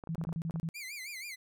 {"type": "clicks", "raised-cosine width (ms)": 1, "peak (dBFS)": -31, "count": 9, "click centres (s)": [0.038, 0.073, 0.155, 0.214, 0.25, 0.291, 0.325, 0.498, 0.559]}
{"type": "tone bursts", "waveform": "sine", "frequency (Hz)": 163.7, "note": "E3", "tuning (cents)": -12, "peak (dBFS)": -32, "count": 7, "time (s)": [0.09, 0.689], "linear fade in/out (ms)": 0, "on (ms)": 59, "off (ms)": 31}
{"type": "tone with vibrato", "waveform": "sawtooth", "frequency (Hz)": 2217, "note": "C#7", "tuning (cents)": 0, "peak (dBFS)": -37, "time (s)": [0.74, 1.36], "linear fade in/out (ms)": 20, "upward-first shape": "sine", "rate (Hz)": 6.2, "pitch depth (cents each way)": 160}
{"effects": []}